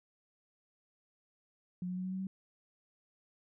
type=tone with pitch steps; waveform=sine; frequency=180 / 182.09 / 184.21 / 186.35 / 188.51 / 190.7 Hz; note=F#3 / F#3 / F#3 / F#3 / F#3 / G3; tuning=-47 / -27 / -7 / +13 / +33 / -47 cents; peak=-35 dBFS; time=1.82-2.27 s; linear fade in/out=2 ms; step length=75 ms; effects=none